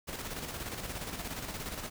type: noise with tremolo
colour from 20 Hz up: pink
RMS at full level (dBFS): -38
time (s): 0.07-1.9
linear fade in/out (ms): 20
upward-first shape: square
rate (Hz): 17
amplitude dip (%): 45
effects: none